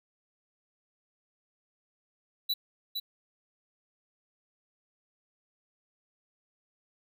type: tone with echo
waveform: square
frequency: 3951 Hz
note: B7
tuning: in tune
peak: -27 dBFS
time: 2.49-2.54 s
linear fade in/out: 10 ms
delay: 460 ms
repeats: 1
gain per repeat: -5 dB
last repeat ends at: 3 s
effects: none